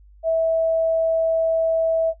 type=tone; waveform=sine; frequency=652 Hz; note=E5; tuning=19 cents flat; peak=-16 dBFS; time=0.23-2.14 s; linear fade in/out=50 ms; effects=noise-tail reverb RT60 0.1 s tail -17 dB re dry + added 50 Hz sine -46 dBFS peak until 2.2 s